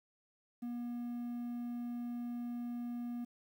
triangle tone with quantisation, 240 Hz, B3, 49 cents flat, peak -36 dBFS, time 0.62-3.25 s, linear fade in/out 10 ms, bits 11, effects none

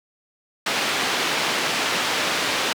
white low-pass noise, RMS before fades -23 dBFS, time 0.66-2.73 s, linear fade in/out 5 ms, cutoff 3500 Hz, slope 12 dB/octave, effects high-pass 200 Hz 12 dB/octave

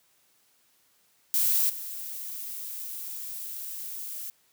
violet noise with level steps, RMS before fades -24 / -37 dBFS, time 1.34-4.3 s, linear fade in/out 0 ms, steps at 1.69 s, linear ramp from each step 10 ms, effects white hiss -66 dBFS RMS until 4.52 s + high-pass 80 Hz 12 dB/octave

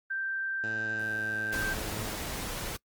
sine tone, 1568 Hz, G6, in tune, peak -30 dBFS, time 0.1-1.74 s, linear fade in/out 10 ms
10% pulse tone with pitch glide, 109.4 to 107.15 Hz, A2 to A2, -9 to -45 cents, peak -31 dBFS, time 0.63-2.16 s, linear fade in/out 10 ms, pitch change -36 cents, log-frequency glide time 0.93-1.35 s
pink noise, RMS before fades -36 dBFS, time 1.52-2.77 s, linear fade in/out 10 ms
effects noise-tail reverb RT60 0.1 s tail -24 dB re dry + Opus 24 kbps

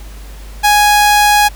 sawtooth tone, 830.6 Hz, G#5, in tune, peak -3 dBFS, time 0.63-1.49 s, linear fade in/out 20 ms, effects added 50 Hz sine -28 dBFS peak until 1.55 s + pink hiss -39 dBFS RMS until 1.55 s

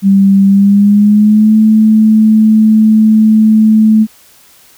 sine tone with pitch glide, 196 to 217.5 Hz, G3 to A3, 0 to -20 cents, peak -3 dBFS, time 0.02-4.07 s, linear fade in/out 50 ms, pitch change +180 cents, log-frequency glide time 0.46-1.56 s, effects white hiss -43 dBFS RMS until 4.77 s

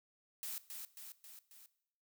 blue noise with echo, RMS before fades -43 dBFS, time 0.43-0.58 s, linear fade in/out 0 ms, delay 270 ms, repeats 4, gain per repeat -4 dB, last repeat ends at 1.66 s, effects noise-tail reverb RT60 0.7 s tail -17 dB re dry

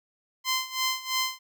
10% pulse tone with tremolo, 1037 Hz, C6, 16 cents flat, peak -15 dBFS, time 0.44-1.39 s, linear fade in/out 50 ms, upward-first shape sine, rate 3 Hz, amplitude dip 85%, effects none

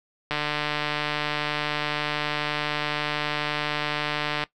click train, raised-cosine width 0.3 ms, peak -10 dBFS, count 616, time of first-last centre 0.31-4.438 s, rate 149 Hz, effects noise-tail reverb RT60 0.1 s tail -18 dB re dry

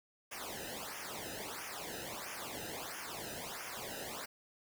pink noise with flanger, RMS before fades -44 dBFS, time 0.31-4.26 s, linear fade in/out 10 ms, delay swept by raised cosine 0.24 to 0.91 ms, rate 1.5 Hz, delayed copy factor -1, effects none

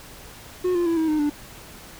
triangle tone with pitch steps, 363.1 / 348.1 / 333.7 / 320 / 306.7 / 294.1 Hz, F#4 / F4 / E4 / D#4 / D#4 / D4, -33 / -6 / +21 / +49 / -25 / +3 cents, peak -17 dBFS, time 0.64-1.3 s, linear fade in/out 10 ms, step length 110 ms, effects pink hiss -43 dBFS RMS until 1.99 s

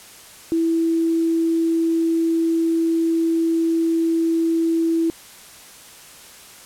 sine tone, 329.6 Hz, E4, in tune, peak -16 dBFS, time 0.52-5.1 s, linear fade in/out 0 ms, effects white hiss -43 dBFS RMS until 6.65 s + low-pass 12000 Hz 12 dB/octave

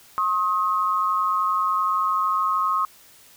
sine tone pair together, 1074.3 / 1264 Hz, C6 / D#6, +45 / +27 cents, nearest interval minor third, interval 282 cents, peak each -22 dBFS, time 0.18-2.85 s, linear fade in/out 0 ms, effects white hiss -51 dBFS RMS until 3.36 s

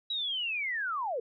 sine linear sweep, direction down, 3907 to 432.7 Hz, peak -30 dBFS, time 0.1-1.2 s, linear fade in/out 5 ms, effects none

